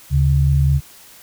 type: tone pair together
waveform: sine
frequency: 73.57 / 138.4 Hz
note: D2 / C#3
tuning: +4 / -2 cents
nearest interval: major seventh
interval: 1094 cents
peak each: -15 / -14 dBFS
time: 0.1-0.81 s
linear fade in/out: 50 ms
effects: white hiss -44 dBFS RMS until 1.22 s